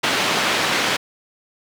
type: band-pass noise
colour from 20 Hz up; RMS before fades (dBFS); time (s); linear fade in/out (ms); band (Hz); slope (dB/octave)
white; -20; 0.03-0.97; 10; 160 to 3200; 12
effects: none